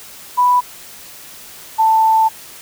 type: tone pair in turn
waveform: sine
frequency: 987.8 / 885.5 Hz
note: B5 / A5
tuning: 0 / +11 cents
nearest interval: major second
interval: 189 cents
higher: first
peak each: -9 dBFS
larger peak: neither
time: 0.37-0.61 / 1.78-2.29 s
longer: second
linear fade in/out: 20 ms
effects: white hiss -37 dBFS RMS until 2.61 s